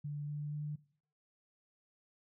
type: tone with pitch steps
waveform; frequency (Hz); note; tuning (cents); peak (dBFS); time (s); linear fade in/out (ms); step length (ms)
sine; 146.3 / 147.66 / 149.03; D3 / D3 / D3; -6 / +10 / +26; -37; 0.04-0.76; 10; 240
effects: noise-tail reverb RT60 0.5 s tail -19 dB re dry